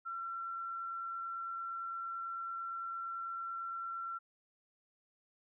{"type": "tone with amplitude modulation", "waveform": "sine", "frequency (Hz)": 1357, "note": "E6", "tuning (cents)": 50, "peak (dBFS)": -37, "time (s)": [0.05, 4.19], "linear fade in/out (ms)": 20, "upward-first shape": "sine", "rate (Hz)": 88.9, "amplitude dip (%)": 25, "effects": []}